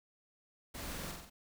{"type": "noise with echo", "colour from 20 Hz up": "pink", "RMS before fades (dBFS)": -45, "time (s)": [0.74, 1.12], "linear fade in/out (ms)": 10, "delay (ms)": 45, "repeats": 4, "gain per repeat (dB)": -3, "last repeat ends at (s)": 1.3, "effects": []}